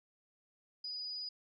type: tone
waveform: sine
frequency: 4941 Hz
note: D#8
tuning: 13 cents flat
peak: -39 dBFS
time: 0.84-1.29 s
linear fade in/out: 5 ms
effects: none